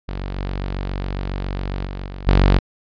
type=tone with level steps; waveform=sawtooth; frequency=47.28 Hz; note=F#1; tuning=38 cents sharp; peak=-21 / -19 / -23 / -26 / -7 dBFS; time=0.08-2.59 s; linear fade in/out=10 ms; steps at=0.37 / 1.86 / 2.06 / 2.27 s; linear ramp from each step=2 ms; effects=resampled to 11025 Hz